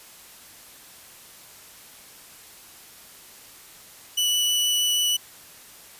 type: tone with vibrato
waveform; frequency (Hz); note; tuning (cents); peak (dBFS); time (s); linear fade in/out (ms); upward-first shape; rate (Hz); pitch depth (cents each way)
sawtooth; 2960; F#7; 0; -17; 4.17-5.17; 10; triangle; 6.3; 8
effects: white hiss -47 dBFS RMS until 5.99 s + resampled to 32000 Hz